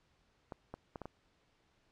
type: clicks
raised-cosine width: 1 ms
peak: -29 dBFS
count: 5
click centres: 0.522 / 0.74 / 0.958 / 1.017 / 1.056 s
effects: pink hiss -73 dBFS RMS until 1.91 s + low-pass 5000 Hz 12 dB/octave